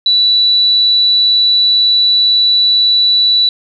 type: tone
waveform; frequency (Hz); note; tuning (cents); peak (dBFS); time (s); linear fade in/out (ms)
sine; 3951; B7; 0; -7; 0.06-3.49; 2
effects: none